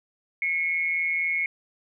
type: tone with amplitude modulation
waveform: sine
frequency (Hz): 2186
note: C#7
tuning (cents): -25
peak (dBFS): -20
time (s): 0.42-1.46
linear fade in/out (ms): 2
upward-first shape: sine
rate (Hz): 164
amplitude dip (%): 60
effects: none